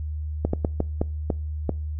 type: slowing click train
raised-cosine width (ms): 2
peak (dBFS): -9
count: 7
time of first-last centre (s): 0.45-1.693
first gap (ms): 84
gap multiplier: 1.36
effects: noise-tail reverb RT60 0.4 s tail -24 dB re dry + added 76 Hz sine -27 dBFS peak until 1.99 s